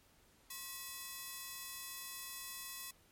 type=ring-modulated tone; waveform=5% pulse; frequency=1500 Hz; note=F#6; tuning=23 cents sharp; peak=-30 dBFS; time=0.5-2.91 s; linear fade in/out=5 ms; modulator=436 Hz; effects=pink hiss -68 dBFS RMS until 3.11 s + MP3 64 kbps